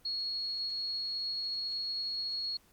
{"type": "tone", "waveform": "sine", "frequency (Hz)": 4323, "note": "C#8", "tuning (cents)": -44, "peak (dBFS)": -32, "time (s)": [0.05, 2.57], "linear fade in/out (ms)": 5, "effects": ["pink hiss -64 dBFS RMS until 2.72 s", "Opus 24 kbps"]}